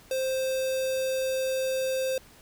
square tone with notch filter, 524 Hz, C5, 2 cents sharp, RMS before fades -28 dBFS, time 0.11-2.18 s, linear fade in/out 2 ms, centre 1300 Hz, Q 0.97, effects pink hiss -54 dBFS RMS until 2.41 s

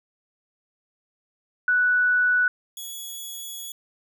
sine / 10% pulse tone pair in turn, 1480 / 3376 Hz, F#6 / G#7, 0 / +28 cents, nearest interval octave + major second, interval 1428 cents, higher second, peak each -17 / -26 dBFS, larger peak first, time 1.68-2.48 / 2.77-3.72 s, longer second, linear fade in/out 2 ms, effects none

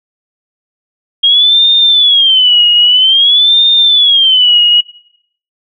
sine tone with vibrato, 3236 Hz, G#7, 46 cents flat, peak -4 dBFS, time 1.23-4.81 s, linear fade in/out 10 ms, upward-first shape sine, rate 0.51 Hz, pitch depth 200 cents each way, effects noise-tail reverb RT60 0.7 s tail -21 dB re dry

